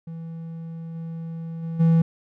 triangle tone with level steps, 164.5 Hz, E3, 3 cents flat, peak -30 / -28 / -25 / -12 dBFS, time 0.07-2.02 s, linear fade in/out 5 ms, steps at 0.94 / 1.62 / 1.79 s, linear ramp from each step 20 ms, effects none

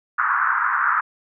pink band-pass noise, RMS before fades -20 dBFS, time 0.18-1.01 s, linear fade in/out 10 ms, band 1100 to 1600 Hz, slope 48 dB/octave, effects none

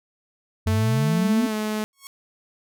sine exponential sweep, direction up, 88.2 to 257.3 Hz, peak -19 dBFS, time 0.66-1.47 s, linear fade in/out 10 ms
sawtooth tone with pitch glide, 220 to 214.4 Hz, A3 to A3, 0 to -45 cents, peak -20 dBFS, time 0.67-1.84 s, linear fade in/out 0 ms, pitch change -45 cents, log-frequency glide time 1.48-1.54 s
5% pulse tone with exponential growth, 1100 Hz, C#6, 14 cents flat, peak -23 dBFS, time 1.93-2.07 s, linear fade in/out 1 ms, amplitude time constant 29 ms
effects none

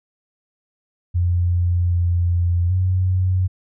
sine tone with pitch steps, 87.9 / 87.1 / 92.4 Hz, F2 / F2 / F#2, +12 / -4 / -2 cents, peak -15 dBFS, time 1.14-3.48 s, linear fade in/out 20 ms, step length 780 ms, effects none

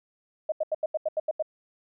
sine tone bursts, 622.3 Hz, D#5, in tune, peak -23 dBFS, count 9, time 0.49-1.425 s, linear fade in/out 5 ms, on 31 ms, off 82 ms, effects none

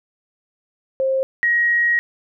sine tone pair in turn, 531 / 1892.3 Hz, C5 / A#6, +25 / +25 cents, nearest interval octave + minor seventh, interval 2200 cents, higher second, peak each -16 / -14 dBFS, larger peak second, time 1-1.23 / 1.43-1.99 s, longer second, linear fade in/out 0 ms, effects none

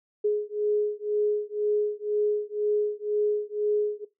sine beating tone pair, 417.9 / 419.9 Hz, G#4 / G#4, +11 / +19 cents, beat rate 2 Hz, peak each -26 dBFS, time 0.24-4.05 s, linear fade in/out 10 ms, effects noise-tail reverb RT60 0.2 s tail -18 dB re dry

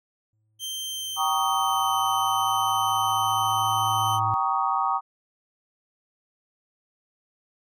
triangle tone with exponential growth, 108.2 Hz, A2, 29 cents flat, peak -26 dBFS, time 0.33-4.34 s, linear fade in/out 0 ms, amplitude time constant 870 ms
sawtooth tone with pitch glide, 3136 to 3059 Hz, G7 to G7, 0 to -43 cents, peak -27 dBFS, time 0.59-4.2 s, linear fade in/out 50 ms, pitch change -43 cents, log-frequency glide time 0.86-1.98 s
sine chord, Eb dominant seventh, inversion first, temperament just, 777.8 / 933.4 / 1120.1 / 1244.5 Hz, G5 / Bb5 / Db6 / Eb6, -14 / +2 / +18 / 0 cents, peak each -27 dBFS, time 1.16-5.01 s, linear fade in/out 50 ms
effects none

